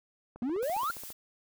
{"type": "click train", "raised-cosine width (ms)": 1, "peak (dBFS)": -33, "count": 12, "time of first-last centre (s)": [0.36, 1.103], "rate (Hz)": 14.8}
{"type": "exponential sweep", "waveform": "triangle", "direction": "up", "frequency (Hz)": [226.9, 1445], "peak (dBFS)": -27, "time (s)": [0.42, 0.91], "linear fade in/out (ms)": 2}
{"type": "noise", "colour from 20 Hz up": "blue", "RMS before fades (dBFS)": -44, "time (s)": [0.62, 1.13], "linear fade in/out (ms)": 10}
{"effects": []}